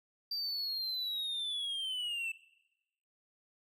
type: linear sweep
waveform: triangle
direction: down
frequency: 4699 to 2637 Hz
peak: -33 dBFS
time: 0.31-2.32 s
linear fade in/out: 5 ms
effects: noise-tail reverb RT60 1.0 s tail -20 dB re dry